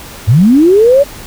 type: linear sweep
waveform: sine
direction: up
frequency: 92.5 to 582 Hz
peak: -3 dBFS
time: 0.27-1.04 s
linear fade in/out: 20 ms
effects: pink hiss -30 dBFS RMS until 1.26 s